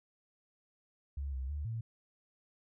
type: tone with pitch steps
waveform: sine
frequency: 69.8 / 65.3 / 73.5 / 113.3 Hz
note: C#2 / C2 / D2 / A#2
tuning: +13 / -3 / +2 / -49 cents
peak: -35 dBFS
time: 1.17-1.81 s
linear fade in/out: 5 ms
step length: 160 ms
effects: none